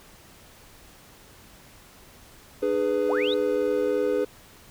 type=chord; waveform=triangle; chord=G# diminished; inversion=second; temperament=just; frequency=299 / 415.3 / 498.4 Hz; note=D4 / G#4 / B4; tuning=+31 / 0 / +16 cents; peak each=-28 / -23 / -23 dBFS; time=2.62-4.25 s; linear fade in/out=10 ms
type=linear sweep; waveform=sine; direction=up; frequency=495.2 to 3946 Hz; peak=-28 dBFS; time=3.09-3.34 s; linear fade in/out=2 ms
effects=pink hiss -51 dBFS RMS until 4.7 s